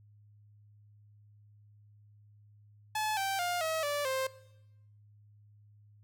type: tone with pitch steps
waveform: sawtooth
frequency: 860 / 779.6 / 706.7 / 640.6 / 580.7 / 526.3 Hz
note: A5 / G5 / F5 / E5 / D5 / C5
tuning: -40 / -10 / +20 / -50 / -20 / +10 cents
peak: -27 dBFS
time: 2.95-4.27 s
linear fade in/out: 5 ms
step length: 220 ms
effects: noise-tail reverb RT60 0.9 s tail -19 dB re dry + added 104 Hz sine -57 dBFS peak until 6.03 s